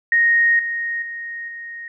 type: tone with level steps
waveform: sine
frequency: 1864.7 Hz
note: A#6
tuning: in tune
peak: -12 / -21 / -27 / -30 dBFS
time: 0.12-1.88 s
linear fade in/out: 2 ms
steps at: 0.59 / 1.02 / 1.48 s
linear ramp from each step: 2 ms
effects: none